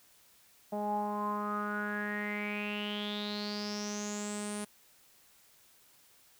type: tone with low-pass filter sweep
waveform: sawtooth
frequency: 207.7 Hz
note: G#3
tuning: in tune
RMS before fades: -36 dBFS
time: 0.72-4.65 s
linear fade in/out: 10 ms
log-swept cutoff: 720 to 9800 Hz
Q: 9.5
effects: white hiss -63 dBFS RMS until 6.39 s